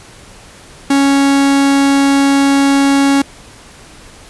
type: tone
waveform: 45% pulse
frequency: 277.2 Hz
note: C#4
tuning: in tune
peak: -8 dBFS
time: 0.9-3.22 s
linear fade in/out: 5 ms
effects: pink hiss -38 dBFS RMS until 4.29 s + resampled to 24000 Hz